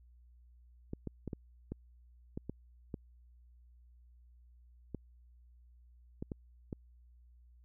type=clicks; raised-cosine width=3 ms; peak=-26 dBFS; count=12; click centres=0.934 / 1.073 / 1.277 / 1.332 / 1.72 / 2.375 / 2.496 / 2.942 / 4.947 / 6.225 / 6.318 / 6.728 s; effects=added 60 Hz sine -58 dBFS peak until 7.64 s